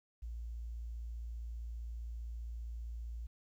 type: tone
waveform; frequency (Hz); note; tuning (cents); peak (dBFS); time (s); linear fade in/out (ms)
sine; 57.6; A#1; -20; -40; 0.22-3.27; 10
effects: 12-bit